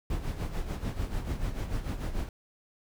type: noise with tremolo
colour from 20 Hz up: brown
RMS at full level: -30 dBFS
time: 0.1-2.29 s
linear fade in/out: 2 ms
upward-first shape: sine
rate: 6.8 Hz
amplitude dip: 65%
effects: none